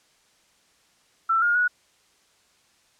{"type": "tone with pitch steps", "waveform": "sine", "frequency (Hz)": [1337, 1421, 1462], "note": ["E6", "F6", "F#6"], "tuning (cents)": [24, 30, -21], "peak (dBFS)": -18, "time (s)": [1.29, 1.68], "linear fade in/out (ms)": 10, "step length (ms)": 130, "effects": ["white hiss -62 dBFS RMS until 2.99 s", "low-pass 8000 Hz 12 dB/octave"]}